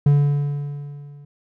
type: tone with level ramp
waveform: triangle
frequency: 144 Hz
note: D3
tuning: 34 cents flat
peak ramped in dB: -8 to -38 dBFS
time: 0.06-1.25 s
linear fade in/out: 5 ms
effects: none